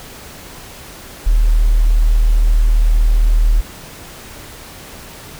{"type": "tone", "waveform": "sine", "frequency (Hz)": 38.89, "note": "D#1", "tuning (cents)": 0, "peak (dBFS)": -8, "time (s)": [1.26, 3.61], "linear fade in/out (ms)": 10, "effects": ["pink hiss -35 dBFS RMS until 5.39 s"]}